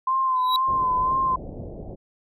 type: tone with vibrato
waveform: sine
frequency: 1035 Hz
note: C6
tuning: 19 cents flat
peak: -19 dBFS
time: 0.07-1.36 s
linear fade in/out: 5 ms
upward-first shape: sine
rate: 2 Hz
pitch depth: 41 cents each way
type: tone with exponential growth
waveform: triangle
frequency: 3881 Hz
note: B7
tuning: 31 cents flat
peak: -17 dBFS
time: 0.36-0.56 s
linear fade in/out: 1 ms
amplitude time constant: 42 ms
type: low-pass noise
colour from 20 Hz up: pink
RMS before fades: -36 dBFS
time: 0.67-1.96 s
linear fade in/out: 20 ms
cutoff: 700 Hz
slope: 48 dB/octave
effects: none